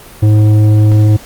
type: tone with tanh clipping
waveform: triangle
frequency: 106.4 Hz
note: G#2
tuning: 42 cents sharp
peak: -6 dBFS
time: 0.22-1.17 s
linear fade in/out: 10 ms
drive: 14 dB
effects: pink hiss -35 dBFS RMS until 1.25 s + Opus 32 kbps